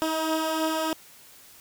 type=beating tone pair; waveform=15% pulse; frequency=315.2 / 318.4 Hz; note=D#4 / D#4; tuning=+23 / +40 cents; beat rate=3.2 Hz; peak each=-26 / -19 dBFS; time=0.02-0.93 s; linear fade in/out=0 ms; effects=white hiss -51 dBFS RMS until 1.6 s